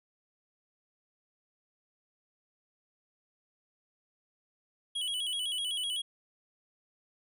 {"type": "tone with vibrato", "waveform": "square", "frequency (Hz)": 3136, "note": "G7", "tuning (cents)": 0, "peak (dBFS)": -32, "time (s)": [4.95, 6.02], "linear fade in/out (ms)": 10, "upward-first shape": "square", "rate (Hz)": 7.9, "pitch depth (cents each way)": 86, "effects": ["resampled to 32000 Hz"]}